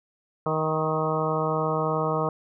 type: harmonic tone with a mistuned harmonic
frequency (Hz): 157.1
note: D#3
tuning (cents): +17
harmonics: 1 / 2 / 3 / 4 / 5 / 6 / 7 / 8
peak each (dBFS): -29 / -34 / -28 / -30 / -33 / -34 / -31 / -32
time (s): 0.46-2.29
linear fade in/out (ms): 2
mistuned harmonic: 7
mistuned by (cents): -17
effects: none